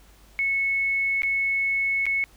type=tone with dropouts; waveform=sine; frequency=2200 Hz; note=C#7; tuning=14 cents flat; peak=-21 dBFS; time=0.39-2.24 s; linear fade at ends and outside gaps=0 ms; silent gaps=1.22-1.233 / 2.056-2.065 s; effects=added 50 Hz sine -52 dBFS peak until 2.36 s + pink hiss -56 dBFS RMS until 2.36 s